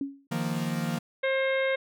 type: tone with exponential decay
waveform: sine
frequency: 277.2 Hz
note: C#4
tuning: in tune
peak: -25 dBFS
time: 0.01-0.27 s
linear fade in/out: 2 ms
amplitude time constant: 55 ms
type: chord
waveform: 45% pulse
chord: Eb suspended second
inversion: none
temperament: equal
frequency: 155.56 / 174.61 / 233.1 Hz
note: Eb3 / F3 / Bb3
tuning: 0 / 0 / 0 cents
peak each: -32 dBFS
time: 0.31-0.99 s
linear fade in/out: 10 ms
type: harmonic tone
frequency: 533 Hz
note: C5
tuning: 32 cents sharp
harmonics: 1 / 2 / 3 / 4 / 5 / 6 / 7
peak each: -25 / -39 / -33 / -31 / -44 / -44 / -41 dBFS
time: 1.23-1.76 s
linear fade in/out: 10 ms
effects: none